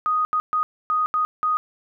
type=tone bursts at uneven times; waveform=sine; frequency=1244.5 Hz; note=D#6; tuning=in tune; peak=-18 dBFS; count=6; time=0.06-0.25 / 0.33-0.4 / 0.53-0.63 / 0.9-1.06 / 1.14-1.25 / 1.43-1.57 s; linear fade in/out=0 ms; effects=none